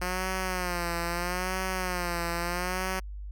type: tone with vibrato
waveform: 5% pulse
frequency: 178.8 Hz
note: F3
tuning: 41 cents sharp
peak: -18 dBFS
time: 0.01-3 s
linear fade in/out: 10 ms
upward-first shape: sine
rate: 0.77 Hz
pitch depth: 85 cents each way
effects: added 50 Hz sine -36 dBFS peak until 3.31 s